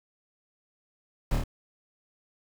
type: noise with echo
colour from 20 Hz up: brown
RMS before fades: -25 dBFS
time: 1.31-1.36 s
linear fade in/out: 2 ms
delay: 26 ms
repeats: 3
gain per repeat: -2 dB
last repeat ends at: 1.438 s
effects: none